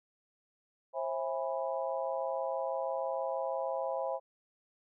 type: harmonic tone with a mistuned harmonic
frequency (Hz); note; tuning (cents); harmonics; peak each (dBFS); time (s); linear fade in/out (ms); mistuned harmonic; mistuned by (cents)
164.81; E3; 0; 3 / 4 / 5 / 6; -35 / -37 / -39 / -41; 0.93-4.2; 50; 3; +130
effects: none